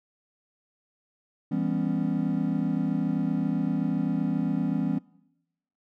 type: chord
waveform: triangle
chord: C# half-diminished seventh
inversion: first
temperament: just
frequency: 166.31 / 199.57 / 249.5 / 277.2 Hz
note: E3 / G3 / B3 / C#4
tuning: +16 / +31 / +18 / 0 cents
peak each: -28 dBFS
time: 1.51-4.99 s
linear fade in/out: 10 ms
effects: noise-tail reverb RT60 0.9 s tail -23 dB re dry